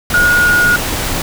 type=tone in noise; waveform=sine; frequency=1441 Hz; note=F#6; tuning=46 cents flat; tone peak=-8 dBFS; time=0.14-0.76 s; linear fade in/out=2 ms; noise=pink; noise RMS=-18 dBFS; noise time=0.1-1.22 s; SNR=+7 dB; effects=none